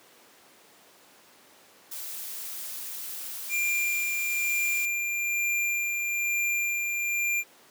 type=noise; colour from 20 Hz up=blue; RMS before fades=-37 dBFS; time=1.91-4.86 s; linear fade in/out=10 ms
type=tone with tremolo; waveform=square; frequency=2388 Hz; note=D7; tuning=28 cents sharp; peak=-25 dBFS; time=3.49-7.44 s; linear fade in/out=50 ms; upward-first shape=sine; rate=1.1 Hz; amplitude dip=30%
effects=pink hiss -55 dBFS RMS until 7.7 s + high-pass 300 Hz 12 dB/octave